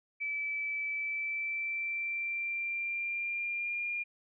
sine tone with pitch glide, 2309 to 2410 Hz, D7 to D7, -30 to +44 cents, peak -32 dBFS, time 0.2-4.04 s, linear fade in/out 20 ms, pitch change +74 cents, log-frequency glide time 0.91-3.85 s, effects none

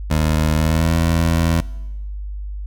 20% pulse tone with pitch glide, 77.78 to 82.88 Hz, D#2 to E2, 0 to +10 cents, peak -10 dBFS, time 0.1-1.61 s, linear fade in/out 10 ms, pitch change +110 cents, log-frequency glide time 0.54-0.94 s, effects noise-tail reverb RT60 1.0 s tail -20 dB re dry + added 50 Hz sine -25 dBFS peak until 2.66 s

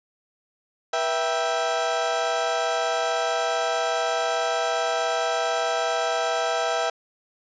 30% pulse chord, E minor, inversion second, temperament equal with one note detuned, 482.9 / 659.3 / 784 Hz, B4 / E5 / G5, -39 / 0 / 0 cents, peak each -27 / -22 / -25 dBFS, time 0.93-6.9 s, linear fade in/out 5 ms, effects resampled to 16000 Hz

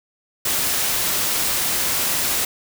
white noise, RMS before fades -21 dBFS, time 0.45-2.45 s, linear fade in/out 5 ms, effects none

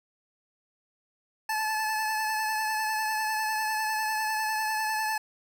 25% pulse tone with vibrato, 868 Hz, A5, 24 cents flat, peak -23 dBFS, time 1.49-5.18 s, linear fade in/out 5 ms, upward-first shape triangle, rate 10 Hz, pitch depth 30 cents each way, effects none

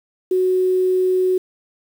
sine tone, 370 Hz, F#4, in tune, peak -14 dBFS, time 0.31-1.38 s, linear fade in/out 5 ms, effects 7-bit

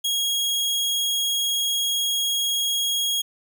sawtooth tone, 3293 Hz, G#7, 15 cents flat, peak -18 dBFS, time 0.04-3.22 s, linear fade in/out 10 ms, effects none

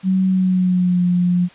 sine tone with pitch glide, 188.3 to 177.73 Hz, F#3 to F3, +31 to +31 cents, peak -13 dBFS, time 0.03-1.49 s, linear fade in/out 50 ms, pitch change -100 cents, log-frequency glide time 0.26-1.03 s, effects white hiss -46 dBFS RMS until 1.54 s + resampled to 8000 Hz

